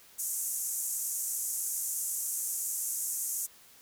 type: band-pass noise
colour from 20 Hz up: pink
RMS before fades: -34 dBFS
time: 0.18-3.47 s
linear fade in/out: 20 ms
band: 6500 to 14000 Hz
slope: 48 dB/octave
effects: white hiss -57 dBFS RMS until 3.81 s